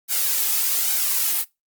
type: noise with flanger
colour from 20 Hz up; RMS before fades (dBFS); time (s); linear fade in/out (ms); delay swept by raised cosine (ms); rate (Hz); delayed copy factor
blue; -21; 0.08-1.45; 50; 1.3 to 2.4; 1.2; +0.55
effects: noise-tail reverb RT60 0.2 s tail -21 dB re dry + Opus 48 kbps